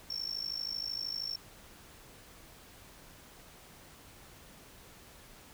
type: tone with amplitude modulation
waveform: triangle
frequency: 5440 Hz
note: F8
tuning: 46 cents flat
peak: -30 dBFS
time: 0.1-1.36 s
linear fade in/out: 5 ms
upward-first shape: sine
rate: 52.9 Hz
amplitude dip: 90%
effects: pink hiss -55 dBFS RMS until 5.53 s